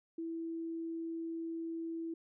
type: tone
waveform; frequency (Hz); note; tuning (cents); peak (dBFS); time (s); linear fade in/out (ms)
sine; 329.6; E4; 0; -37; 0.18-2.14; 5
effects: none

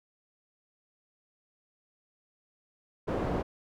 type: low-pass noise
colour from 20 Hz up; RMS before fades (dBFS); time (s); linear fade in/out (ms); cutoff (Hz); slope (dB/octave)
white; -31; 3.07-3.43; 20; 520; 12
effects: none

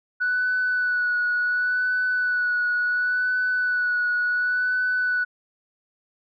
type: tone with vibrato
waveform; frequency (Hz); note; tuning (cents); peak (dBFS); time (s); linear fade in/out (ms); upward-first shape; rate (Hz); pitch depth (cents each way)
sine; 1480; F#6; 0; -19; 0.2-5.25; 20; sine; 0.7; 23
effects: tanh soft clip ceiling -16 dBFS

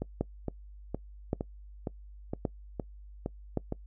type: two click trains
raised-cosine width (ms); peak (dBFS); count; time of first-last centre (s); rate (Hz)
2; -15 / -19; 4 / 9; 0.21-3.573 / 0.02-3.724; 0.892 / 2.16
effects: noise-tail reverb RT60 0.1 s tail -23 dB re dry + added 50 Hz sine -46 dBFS peak until 3.86 s

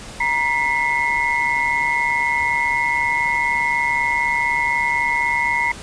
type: tone cluster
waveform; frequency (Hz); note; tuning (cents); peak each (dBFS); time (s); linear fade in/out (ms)
sine; 948 / 1998 / 2142; A#5 / B6 / C7; +29 / +20 / +40; -21; 0.2-5.72; 5
effects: pink hiss -36 dBFS RMS until 5.82 s + resampled to 22050 Hz

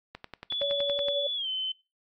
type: click train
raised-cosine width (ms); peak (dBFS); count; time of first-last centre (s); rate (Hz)
0.3; -23; 11; 0.15-1.085; 10.7
type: tone with pitch glide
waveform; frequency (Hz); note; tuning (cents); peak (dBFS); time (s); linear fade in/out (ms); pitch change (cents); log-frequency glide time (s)
sine; 3433 to 3058; A7 to G7; -43 to -44; -29; 0.5-1.72; 5; -201; 1.35-1.48
type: tone with tremolo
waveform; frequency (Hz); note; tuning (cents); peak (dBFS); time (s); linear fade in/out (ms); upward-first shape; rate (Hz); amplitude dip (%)
sine; 567; C#5; +39; -26; 0.61-1.27; 5; sine; 11; 45
effects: noise-tail reverb RT60 0.3 s tail -21 dB re dry + AAC 48 kbps

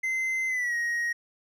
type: tone with pitch glide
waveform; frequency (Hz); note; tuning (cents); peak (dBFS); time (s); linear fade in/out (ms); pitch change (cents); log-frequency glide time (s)
triangle; 2066 to 1883.6; C7 to A#6; -22 to +18; -24; 0.03-1.13; 10; -160; 0.48-0.75
effects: none

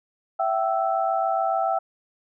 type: tone cluster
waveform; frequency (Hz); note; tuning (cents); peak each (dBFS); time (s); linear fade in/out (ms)
sine; 664 / 771 / 1319; E5 / G5 / E6; +12 / -29 / +1; -25 / -23 / -29; 0.39-1.79; 10
effects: none

